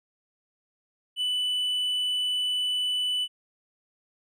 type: tone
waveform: triangle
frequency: 2984 Hz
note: F#7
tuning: 14 cents sharp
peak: -23 dBFS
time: 1.16-3.28 s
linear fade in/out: 50 ms
effects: none